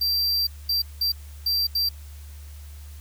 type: tone bursts at uneven times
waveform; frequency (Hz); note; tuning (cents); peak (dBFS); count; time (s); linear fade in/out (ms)
square; 4706; D8; +3; -21; 5; 0.01-0.47 / 0.69-0.82 / 1.01-1.12 / 1.46-1.67 / 1.75-1.89; 5
effects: added 73 Hz sine -38 dBFS peak until 3 s + white hiss -52 dBFS RMS until 3 s